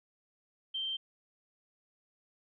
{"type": "tone", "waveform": "sine", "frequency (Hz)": 3137, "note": "G7", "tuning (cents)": 1, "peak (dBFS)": -33, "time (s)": [0.74, 0.97], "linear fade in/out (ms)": 10, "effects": []}